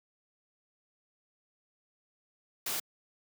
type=noise; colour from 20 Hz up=white; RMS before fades=-34 dBFS; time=2.66-2.8 s; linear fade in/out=5 ms; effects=high-pass 150 Hz 12 dB/octave